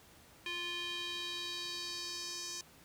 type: tone with band-pass filter sweep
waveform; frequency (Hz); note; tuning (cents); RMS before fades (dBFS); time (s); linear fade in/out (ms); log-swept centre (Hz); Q
square; 349.5; F4; +1; -41; 0.46-2.61; 2; 2800 to 5900; 3
effects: pink hiss -60 dBFS RMS until 2.84 s + high-pass 60 Hz 12 dB/octave